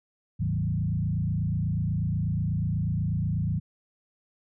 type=tone with frequency modulation; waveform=sine; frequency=130.81 Hz; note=C3; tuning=in tune; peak=-24 dBFS; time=0.39-3.6 s; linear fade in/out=20 ms; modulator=28.2 Hz; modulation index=1.8; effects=none